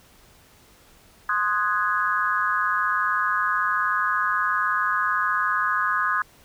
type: chord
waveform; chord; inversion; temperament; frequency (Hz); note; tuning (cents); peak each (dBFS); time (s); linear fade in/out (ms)
sine; Ab dominant seventh; first; equal; 1046.5 / 1244.5 / 1480 / 1661.2; C6 / Eb6 / Gb6 / Ab6; 0 / 0 / 0 / 0; -27 / -24 / -27 / -26; 1.29-6.22; 2
effects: pink hiss -54 dBFS RMS until 6.44 s